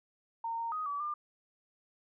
sine tone with pitch steps, 917 / 923 / 1250 / 1147 / 1198 Hz, A#5 / A#5 / D#6 / D6 / D6, -29 / -17 / +8 / -41 / +34 cents, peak -33 dBFS, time 0.44-1.14 s, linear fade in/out 5 ms, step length 140 ms, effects none

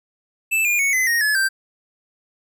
square tone with pitch steps, 2637 / 2418 / 2217 / 2033 / 1864.6 / 1709.9 / 1568 Hz, E7 / D7 / C#7 / B6 / A#6 / A6 / G6, 0 / +50 / 0 / +50 / 0 / -50 / 0 cents, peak -17 dBFS, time 0.51-1.49 s, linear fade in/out 20 ms, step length 140 ms, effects none

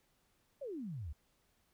sine exponential sweep, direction down, 598 to 65.41 Hz, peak -40 dBFS, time 0.61-1.13 s, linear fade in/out 10 ms, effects pink hiss -75 dBFS RMS until 1.73 s

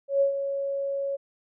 sine tone with ADSR envelope, 554.4 Hz, C#5, in tune, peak -17 dBFS, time 0.08-1.17 s, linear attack 130 ms, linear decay 110 ms, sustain -9 dB, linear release 21 ms, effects none

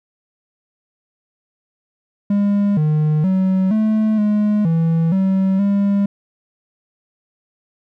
triangle tone with pitch steps, 202.6 / 152.9 / 188.5 / 216.9 / 209.6 / 164.3 / 191.2 / 200.3 Hz, G#3 / D#3 / F#3 / A3 / G#3 / E3 / G3 / G3, -43 / -30 / +32 / -25 / +16 / -5 / -43 / +38 cents, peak -11 dBFS, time 2.3-6.06 s, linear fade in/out 5 ms, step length 470 ms, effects none

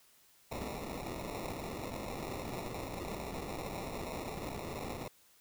white noise with sample-and-hold, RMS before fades -41 dBFS, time 0.51-5.08 s, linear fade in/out 5 ms, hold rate 1575 Hz, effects white hiss -65 dBFS RMS until 5.4 s

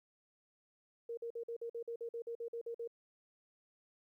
sine tone bursts, 466.2 Hz, A#4, in tune, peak -39 dBFS, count 14, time 1.09-2.876 s, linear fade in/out 5 ms, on 83 ms, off 48 ms, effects 13-bit

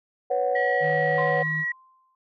sine chord, B suspended second, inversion none, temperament equal, 493.9 / 554.4 / 740 Hz, B4 / C#5 / F#5, 0 / 0 / 0 cents, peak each -25 dBFS, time 0.3-1.43 s, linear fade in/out 10 ms
sine tone, 1919 Hz, A#6, 50 cents sharp, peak -24 dBFS, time 0.55-1.72 s, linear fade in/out 5 ms
sine tone with pitch glide, 155.56 to 157.19 Hz, D#3 to D#3, 0 to +18 cents, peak -29 dBFS, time 0.8-1.65 s, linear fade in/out 50 ms, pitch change +18 cents, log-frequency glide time 1.01-1.4 s
sine tone with exponential decay, 1043 Hz, C6, 6 cents flat, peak -26 dBFS, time 1.18-2.15 s, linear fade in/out 2 ms, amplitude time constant 210 ms
effects tanh soft clip ceiling -13 dBFS

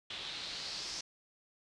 white noise with low-pass filter sweep, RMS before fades -42 dBFS, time 0.1-1.01 s, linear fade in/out 5 ms, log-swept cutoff 3400 to 5400 Hz, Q 3.6, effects resampled to 22050 Hz

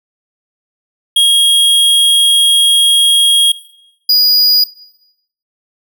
square tone pair in turn, 3273 / 4904 Hz, G#7 / D#8, -26 / -26 cents, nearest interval perfect fifth, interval 700 cents, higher second, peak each -7 dBFS, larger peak neither, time 1.16-3.52 / 4.09-4.64 s, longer first, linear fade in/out 5 ms, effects noise-tail reverb RT60 0.8 s tail -18 dB re dry

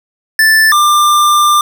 square tone pair in turn, 1760 / 1191.7 Hz, A6 / D6, 0 / +25 cents, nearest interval perfect fifth, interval 675 cents, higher first, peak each -6 / -7 dBFS, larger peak first, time 0.39-0.72 / 0.72-1.61 s, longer second, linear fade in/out 2 ms, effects none

